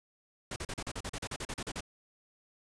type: noise bursts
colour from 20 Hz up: pink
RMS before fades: -38 dBFS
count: 15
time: 0.51-1.807 s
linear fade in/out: 5 ms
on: 51 ms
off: 38 ms
effects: resampled to 22050 Hz

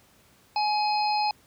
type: harmonic tone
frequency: 841 Hz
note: G#5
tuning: 22 cents sharp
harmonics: 1 / 3 / 5 / 6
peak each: -23 / -34 / -33 / -34 dBFS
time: 0.56-1.31 s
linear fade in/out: 2 ms
effects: pink hiss -59 dBFS RMS until 1.46 s + high-pass 60 Hz 12 dB/octave

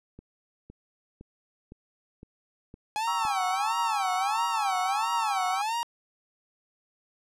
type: click train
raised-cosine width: 3 ms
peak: -32 dBFS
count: 7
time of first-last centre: 0.19-3.251 s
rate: 1.96 Hz
type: tone with vibrato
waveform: 45% pulse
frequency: 830.6 Hz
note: G#5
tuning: in tune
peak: -27 dBFS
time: 2.96-5.83 s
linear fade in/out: 0 ms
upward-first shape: sine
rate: 1.5 Hz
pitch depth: 220 cents each way
type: chord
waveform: sine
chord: G diminished seventh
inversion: none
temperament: equal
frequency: 784 / 932.3 / 1108.7 / 1318.5 Hz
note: G5 / Bb5 / Db6 / Fb6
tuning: 0 / 0 / 0 / 0 cents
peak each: -38 / -38 / -33 / -32 dBFS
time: 3.07-5.62 s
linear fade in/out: 10 ms
effects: low-pass 10000 Hz 12 dB/octave

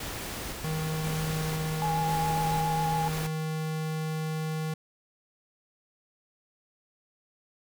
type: noise with tremolo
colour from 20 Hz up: pink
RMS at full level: -36 dBFS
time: 0-3.27 s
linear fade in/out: 5 ms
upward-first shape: square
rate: 0.96 Hz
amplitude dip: 25%
type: tone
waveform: square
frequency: 157.3 Hz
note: D#3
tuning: 19 cents sharp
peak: -30 dBFS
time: 0.64-4.74 s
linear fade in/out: 5 ms
type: tone with vibrato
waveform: sine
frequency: 830.6 Hz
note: G#5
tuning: in tune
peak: -27 dBFS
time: 1.82-3.08 s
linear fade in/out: 0 ms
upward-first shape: triangle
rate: 7.3 Hz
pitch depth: 31 cents each way
effects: none

